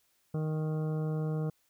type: harmonic tone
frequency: 155.56 Hz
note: D#3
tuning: in tune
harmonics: 1 / 2 / 3 / 4 / 5 / 7 / 8 / 9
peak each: -30 / -42 / -39 / -47 / -50 / -54 / -56 / -57 dBFS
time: 0.34-1.5 s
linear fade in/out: 5 ms
effects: white hiss -72 dBFS RMS until 1.69 s